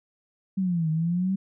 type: exponential two-way sweep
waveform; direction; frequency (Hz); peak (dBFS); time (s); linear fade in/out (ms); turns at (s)
sine; down then up; 195.4 to 155.56 to 195.4; -22; 0.57-1.36; 10; 0.9
effects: none